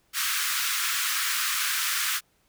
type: high-pass noise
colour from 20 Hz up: pink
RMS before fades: -27 dBFS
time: 0.13-2.21 s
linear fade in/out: 50 ms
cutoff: 1200 Hz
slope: 48 dB/octave
effects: pink hiss -67 dBFS RMS until 2.48 s